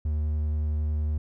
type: tone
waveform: triangle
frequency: 75.9 Hz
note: D#2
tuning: 42 cents flat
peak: -22 dBFS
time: 0.05-1.18 s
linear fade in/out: 5 ms
effects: none